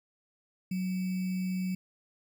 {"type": "tone with sample-and-hold", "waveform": "sine", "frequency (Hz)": 185, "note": "F#3", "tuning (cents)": 0, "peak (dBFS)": -29, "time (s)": [0.71, 1.75], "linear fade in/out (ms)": 5, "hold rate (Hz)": 2450, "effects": []}